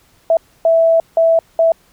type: tone bursts at uneven times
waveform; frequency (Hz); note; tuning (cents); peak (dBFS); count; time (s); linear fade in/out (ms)
sine; 658; E5; -3; -8; 4; 0.3-0.37 / 0.65-1 / 1.17-1.39 / 1.59-1.72; 2
effects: pink hiss -53 dBFS RMS until 1.92 s